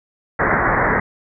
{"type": "low-pass noise", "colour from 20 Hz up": "white", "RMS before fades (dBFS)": -17, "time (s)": [0.39, 1], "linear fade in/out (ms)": 5, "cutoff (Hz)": 2000, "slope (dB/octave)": 96, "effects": []}